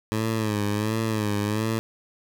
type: tone with vibrato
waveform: 15% pulse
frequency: 107.3 Hz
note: A2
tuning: 43 cents flat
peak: -17 dBFS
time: 0.12-1.79 s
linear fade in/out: 0 ms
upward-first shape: sine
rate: 1.4 Hz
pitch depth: 77 cents each way
effects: none